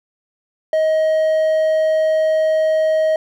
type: tone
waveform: triangle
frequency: 630 Hz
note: D#5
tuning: 21 cents sharp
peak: -11 dBFS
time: 0.73-3.16 s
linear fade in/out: 2 ms
effects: none